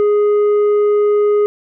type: tone with tanh clipping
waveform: sine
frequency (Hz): 415.2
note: G#4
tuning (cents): 0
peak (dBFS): -11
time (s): 0-1.46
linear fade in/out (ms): 0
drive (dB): 5
effects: none